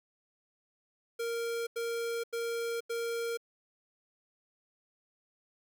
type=tone bursts; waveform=square; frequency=465.1 Hz; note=A#4; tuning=4 cents flat; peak=-33 dBFS; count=4; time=1.19-3.374 s; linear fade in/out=10 ms; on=480 ms; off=88 ms; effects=11-bit